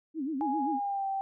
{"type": "tone with vibrato", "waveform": "sine", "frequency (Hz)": 290, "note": "D4", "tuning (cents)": -22, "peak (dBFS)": -30, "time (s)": [0.14, 0.8], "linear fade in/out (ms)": 50, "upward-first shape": "sine", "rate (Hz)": 7.6, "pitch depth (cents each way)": 200}
{"type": "tone with pitch glide", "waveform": "sine", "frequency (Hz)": [830.6, 779.5], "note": ["G#5", "G5"], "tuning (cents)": [0, -10], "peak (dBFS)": -29, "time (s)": [0.41, 1.21], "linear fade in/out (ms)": 0, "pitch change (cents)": -110, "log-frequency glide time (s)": [0.65, 1.07]}
{"effects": []}